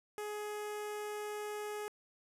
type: tone with notch filter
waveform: sawtooth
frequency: 419.2 Hz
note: G#4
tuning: 16 cents sharp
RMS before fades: -41 dBFS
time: 0.18-1.88 s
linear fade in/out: 0 ms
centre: 4100 Hz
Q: 1.7
effects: resampled to 32000 Hz